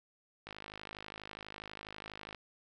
click train, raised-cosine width 0.3 ms, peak -28 dBFS, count 99, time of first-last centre 0.47-2.347 s, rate 52.2 Hz, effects none

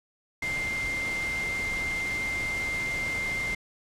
sine tone in noise, 2098 Hz, C7, 4 cents sharp, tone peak -28 dBFS, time 0.42-3.55 s, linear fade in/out 5 ms, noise pink, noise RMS -37 dBFS, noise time 0.42-3.55 s, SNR +6 dB, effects low-pass 9000 Hz 12 dB/octave

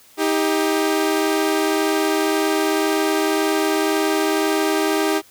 sawtooth tone pair together, 315.1 / 397 Hz, D#4 / G4, +22 / +22 cents, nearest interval major third, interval 400 cents, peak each -16 dBFS, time 0.17-5.22 s, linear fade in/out 50 ms, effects white hiss -50 dBFS RMS until 5.3 s

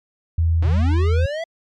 sine tone, 82.41 Hz, E2, in tune, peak -14 dBFS, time 0.38-1.26 s, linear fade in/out 5 ms
square linear sweep, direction up, 91 to 677 Hz, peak -24 dBFS, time 0.62-1.44 s, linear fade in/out 5 ms
effects low-pass 4000 Hz 12 dB/octave + MP3 64 kbps

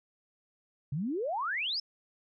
sine exponential sweep, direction up, 130 to 5400 Hz, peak -30 dBFS, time 0.92-1.8 s, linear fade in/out 5 ms, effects none

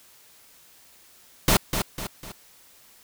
pink noise with echo, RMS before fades -18 dBFS, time 1.48-1.57 s, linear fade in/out 2 ms, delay 250 ms, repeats 3, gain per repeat -7 dB, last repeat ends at 2.32 s, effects white hiss -54 dBFS RMS until 3.03 s

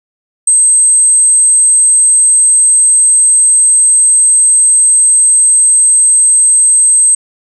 sine tone, 8270 Hz, C9, 21 cents flat, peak -4 dBFS, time 0.47-7.15 s, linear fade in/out 5 ms, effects none

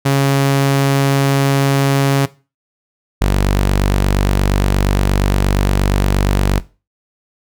sawtooth tone pair in turn, 138 / 48.54 Hz, C#3 / G1, -7 / -16 cents, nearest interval octave + tritone, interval 1809 cents, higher first, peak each -7 dBFS, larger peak neither, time 0.05-2.26 / 3.21-6.6 s, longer second, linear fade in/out 10 ms, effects noise-tail reverb RT60 0.3 s tail -18 dB re dry

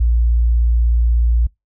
sine tone, 58.27 Hz, A#1, in tune, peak -10 dBFS, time 0-1.47 s, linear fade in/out 10 ms, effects noise-tail reverb RT60 0.2 s tail -26 dB re dry + tanh soft clip ceiling -6 dBFS

